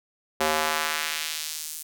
square tone with high-pass filter sweep, 77.78 Hz, D#2, in tune, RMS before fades -28 dBFS, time 0.4-1.83 s, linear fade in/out 10 ms, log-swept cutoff 500 to 9100 Hz, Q 0.9, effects none

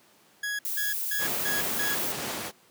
40% pulse tone bursts, 1668 Hz, G#6, 7 cents sharp, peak -28 dBFS, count 5, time 0.43-1.95 s, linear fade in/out 5 ms, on 160 ms, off 180 ms
violet noise, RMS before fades -31 dBFS, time 0.65-2.12 s, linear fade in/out 0 ms
pink noise with tremolo, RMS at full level -31 dBFS, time 1.18-2.52 s, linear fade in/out 50 ms, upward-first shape triangle, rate 3 Hz, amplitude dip 25%
effects pink hiss -59 dBFS RMS until 2.7 s + high-pass 200 Hz 12 dB/octave

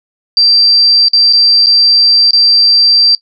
sine tone with dropouts, 4699 Hz, D8, in tune, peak -4 dBFS, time 0.37-3.15 s, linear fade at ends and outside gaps 1 ms, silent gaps 1.084-1.133 / 1.327-1.333 / 1.661-1.668 / 2.309-2.332 s, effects noise-tail reverb RT60 0.1 s tail -18 dB re dry

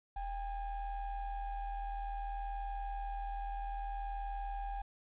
triangle ring-modulated tone, 419.3 Hz, G#4, 17 cents sharp, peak -32 dBFS, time 0.16-4.82 s, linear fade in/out 5 ms, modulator 379 Hz, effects resampled to 8000 Hz + 11-bit

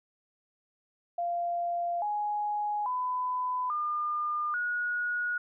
sine tone with pitch steps, 693 / 833.7 / 1003 / 1206.6 / 1451.5 Hz, F5 / G#5 / B5 / D6 / F#6, -14 / +6 / +26 / +46 / -34 cents, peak -28 dBFS, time 1.18-5.38 s, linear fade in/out 5 ms, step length 840 ms, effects none

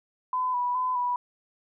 sine tone with vibrato, 996 Hz, B5, 14 cents sharp, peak -24 dBFS, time 0.33-1.16 s, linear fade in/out 2 ms, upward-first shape square, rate 2.4 Hz, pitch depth 27 cents each way, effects none

